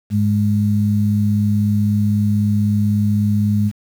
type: tone pair together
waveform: sine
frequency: 103.85 / 207.7 Hz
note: G#2 / G#3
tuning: 0 / 0 cents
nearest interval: octave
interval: 1200 cents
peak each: -16 dBFS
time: 0.1-3.72 s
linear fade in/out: 50 ms
effects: 7-bit